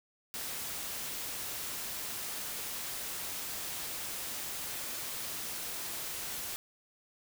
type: noise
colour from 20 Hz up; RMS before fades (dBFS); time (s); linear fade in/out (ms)
white; -39; 0.34-6.56; 0
effects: none